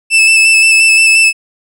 40% pulse tone with vibrato, 2635 Hz, E7, 1 cent flat, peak -4 dBFS, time 0.1-1.33 s, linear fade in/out 50 ms, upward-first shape square, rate 5.7 Hz, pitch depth 16 cents each way, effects low-pass 12000 Hz 12 dB/octave

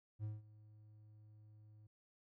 triangle tone with ADSR envelope, 106.8 Hz, G#2, 49 cents sharp, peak -37 dBFS, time 0.19-1.87 s, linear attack 48 ms, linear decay 180 ms, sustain -20 dB, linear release 6 ms, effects none

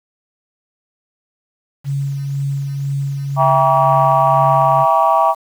sine tone with tremolo, 139.2 Hz, C#3, 8 cents sharp, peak -16 dBFS, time 1.84-4.86 s, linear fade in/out 50 ms, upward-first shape sine, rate 2 Hz, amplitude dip 35%
sine chord, E diminished seventh, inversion none, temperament just, 659.3 / 791.1 / 949.3 / 1139.2 Hz, E5 / G5 / Bb5 / Db6, 0 / +16 / +31 / +47 cents, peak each -15 dBFS, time 3.36-5.35 s, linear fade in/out 50 ms
effects tanh soft clip ceiling -1 dBFS + 7-bit

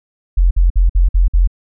sine tone bursts, 43.65 Hz, F1, in tune, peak -7 dBFS, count 6, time 0.37-1.475 s, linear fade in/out 10 ms, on 140 ms, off 53 ms, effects none

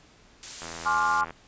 blue noise, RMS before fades -34 dBFS, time 0.43-1.21 s, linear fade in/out 0 ms
click train, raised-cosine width 0.5 ms, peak -23 dBFS, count 58, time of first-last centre 0.62-1.307 s, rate 83 Hz
sine chord, D half-diminished seventh, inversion second, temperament just, 845.8 / 1057.2 / 1174.7 / 1409.6 Hz, Ab5 / C6 / D6 / F6, +31 / +18 / 0 / +16 cents, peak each -27 dBFS, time 0.85-1.25 s, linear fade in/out 20 ms
effects pink hiss -56 dBFS RMS until 1.47 s + resampled to 16000 Hz

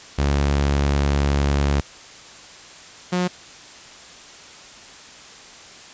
sawtooth tone pair in turn, 70.8 / 179.8 Hz, C#2 / F#3, +37 / -49 cents, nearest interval octave + major third, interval 1614 cents, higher second, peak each -13 / -15 dBFS, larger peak first, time 0.18-1.81 / 3.12-3.28 s, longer first, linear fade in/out 10 ms, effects white hiss -42 dBFS RMS until 5.93 s + resampled to 16000 Hz

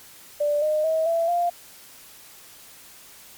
sine tone with pitch steps, 587.3 / 612.9 / 639.7 / 667.7 / 696.8 Hz, D5 / D#5 / D#5 / E5 / F5, 0 / -26 / +48 / +22 / -4 cents, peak -19 dBFS, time 0.4-1.5 s, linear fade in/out 10 ms, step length 220 ms, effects white hiss -47 dBFS RMS until 3.37 s + MP3 96 kbps

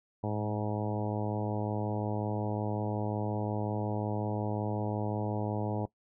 harmonic tone with a mistuned harmonic, 105.5 Hz, G#2, 28 cents sharp, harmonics 1 / 2 / 3 / 4 / 5 / 6 / 7 / 8 / 9, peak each -34 / -37 / -39 / -40 / -41 / -42 / -42 / -43 / -44 dBFS, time 0.23-5.86 s, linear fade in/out 10 ms, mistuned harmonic 1, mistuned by +34 cents, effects noise-tail reverb RT60 0.1 s tail -19 dB re dry

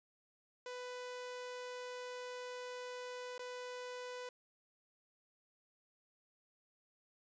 sawtooth tone with dropouts, 497.2 Hz, B4, 12 cents sharp, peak -40 dBFS, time 0.66-4.29 s, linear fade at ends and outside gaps 2 ms, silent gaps 3.38-3.393 s, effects resampled to 16000 Hz

